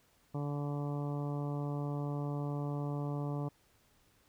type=harmonic tone; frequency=144.6 Hz; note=D3; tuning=27 cents flat; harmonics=1 / 2 / 3 / 4 / 5 / 6 / 7 / 8; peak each=-35 / -41 / -45 / -47 / -49 / -51 / -52 / -53 dBFS; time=0.34-3.49 s; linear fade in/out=10 ms; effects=pink hiss -69 dBFS RMS until 4.28 s